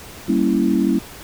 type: chord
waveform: sine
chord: G diminished seventh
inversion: none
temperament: equal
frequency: 196 / 233.1 / 277.2 / 329.6 Hz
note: G3 / Bb3 / Db4 / Fb4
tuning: 0 / 0 / 0 / 0 cents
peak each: -20 dBFS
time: 0.28-0.99 s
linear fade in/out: 10 ms
effects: pink hiss -38 dBFS RMS until 1.23 s